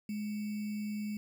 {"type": "tone with sample-and-hold", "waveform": "sine", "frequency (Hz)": 210, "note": "G#3", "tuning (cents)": 19, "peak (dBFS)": -34, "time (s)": [0.09, 1.17], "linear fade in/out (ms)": 2, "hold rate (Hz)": 2450, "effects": []}